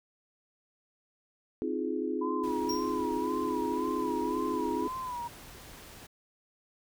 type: chord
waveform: sine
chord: F minor seventh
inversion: second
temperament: just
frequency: 261.9 / 314.3 / 349.2 / 419.1 Hz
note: C4 / Eb4 / F4 / Ab4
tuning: +2 / +18 / 0 / +16 cents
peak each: -35 dBFS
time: 1.62-4.88 s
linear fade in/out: 0 ms
type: tone with vibrato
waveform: sine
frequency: 993 Hz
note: B5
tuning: 9 cents sharp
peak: -34 dBFS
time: 2.21-5.28 s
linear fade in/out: 10 ms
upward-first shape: sine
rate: 1.9 Hz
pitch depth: 82 cents each way
type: noise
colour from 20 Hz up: pink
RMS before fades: -49 dBFS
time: 2.43-6.07 s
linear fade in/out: 10 ms
type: tone with exponential decay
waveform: square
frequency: 5588 Hz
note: F8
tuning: in tune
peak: -32 dBFS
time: 2.69-3.02 s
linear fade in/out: 5 ms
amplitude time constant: 70 ms
effects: none